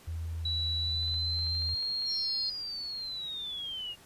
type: tone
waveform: sine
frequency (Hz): 82.1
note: E2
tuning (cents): -6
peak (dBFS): -33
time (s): 0.07-1.75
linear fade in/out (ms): 10
type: tone with pitch glide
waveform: sine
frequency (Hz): 3933 to 4240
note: B7 to C8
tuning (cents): -8 to +22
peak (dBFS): -30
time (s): 0.45-2.5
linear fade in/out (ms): 5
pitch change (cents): +130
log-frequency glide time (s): 0.8-1.84
type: clicks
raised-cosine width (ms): 0.3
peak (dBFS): -36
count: 10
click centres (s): 1.032 / 1.081 / 1.142 / 1.391 / 1.468 / 1.551 / 1.621 / 1.692 / 1.828 / 2.022
type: linear sweep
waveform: sine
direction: down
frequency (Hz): 5588 to 2806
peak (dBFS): -35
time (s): 2.05-3.96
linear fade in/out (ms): 50
effects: pink hiss -56 dBFS RMS until 4.05 s + resampled to 32000 Hz